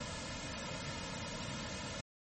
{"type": "noise with comb filter", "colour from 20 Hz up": "pink", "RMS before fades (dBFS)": -42, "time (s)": [0, 2.01], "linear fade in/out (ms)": 10, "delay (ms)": 2.6, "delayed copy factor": -0.9, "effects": ["MP3 32 kbps"]}